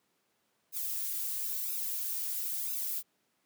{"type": "noise with flanger", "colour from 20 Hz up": "violet", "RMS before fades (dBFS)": -35, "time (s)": [0.72, 3.03], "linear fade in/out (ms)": 50, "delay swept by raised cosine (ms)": [0.78, 3.88], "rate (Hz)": 1, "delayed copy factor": 0.9, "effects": ["pink hiss -75 dBFS RMS until 3.45 s", "high-pass 200 Hz 12 dB/octave"]}